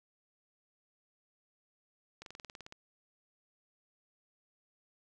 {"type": "slowing click train", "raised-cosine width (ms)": 0.2, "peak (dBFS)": -30, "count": 11, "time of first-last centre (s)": [2.22, 2.724], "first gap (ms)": 42, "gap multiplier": 1.04, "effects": []}